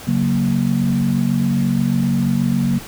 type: chord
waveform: sine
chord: F# major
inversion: second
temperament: equal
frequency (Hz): 138.59 / 185 / 233.1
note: C#3 / F#3 / A#3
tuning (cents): 0 / 0 / 0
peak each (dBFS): -20 / -19 / -18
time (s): 0.07-2.79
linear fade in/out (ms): 10
effects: pink hiss -35 dBFS RMS until 2.87 s